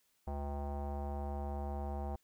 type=tone with low-pass filter; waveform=square; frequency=71.5 Hz; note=D2; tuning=46 cents flat; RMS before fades=-39 dBFS; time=0.27-2.16 s; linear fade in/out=5 ms; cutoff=790 Hz; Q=4.5; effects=white hiss -75 dBFS RMS until 2.23 s